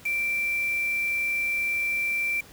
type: tone with quantisation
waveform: sine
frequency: 2349 Hz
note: D7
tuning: in tune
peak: -24 dBFS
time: 0.05-2.41 s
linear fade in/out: 10 ms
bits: 6
effects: pink hiss -50 dBFS RMS until 2.52 s